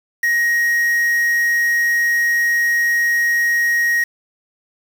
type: tone with quantisation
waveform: triangle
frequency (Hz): 1882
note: A#6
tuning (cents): +16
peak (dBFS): -12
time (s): 0.23-4.04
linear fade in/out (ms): 5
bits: 5
effects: none